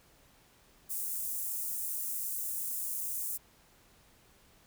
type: high-pass noise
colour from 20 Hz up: white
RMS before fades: -36 dBFS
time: 0.89-3.38 s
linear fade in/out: 20 ms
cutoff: 8000 Hz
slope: 24 dB/octave
effects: pink hiss -63 dBFS RMS until 4.66 s